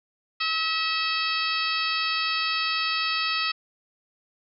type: harmonic tone with a mistuned harmonic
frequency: 644 Hz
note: E5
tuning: 41 cents flat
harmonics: 2 / 3 / 4 / 5 / 6 / 7 / 8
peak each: -29 / -33 / -29 / -33 / -33 / -31 / -35 dBFS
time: 0.4-3.52 s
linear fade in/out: 10 ms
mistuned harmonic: 4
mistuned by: +17 cents
effects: none